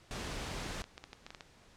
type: noise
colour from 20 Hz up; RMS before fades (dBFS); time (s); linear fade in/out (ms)
pink; -40; 0.11-0.82; 0
type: clicks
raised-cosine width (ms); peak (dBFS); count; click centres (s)
0.2; -28; 11; 0.517 / 0.643 / 0.802 / 0.841 / 0.979 / 1.04 / 1.131 / 1.265 / 1.305 / 1.348 / 1.408
effects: pink hiss -61 dBFS RMS until 1.76 s + low-pass 7000 Hz 12 dB/octave